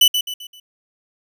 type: tone with echo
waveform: 40% pulse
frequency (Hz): 2982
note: F#7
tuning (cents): +13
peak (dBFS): -8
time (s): 0.01-0.08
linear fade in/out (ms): 5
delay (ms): 130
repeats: 4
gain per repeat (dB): -8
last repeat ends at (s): 0.6
effects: none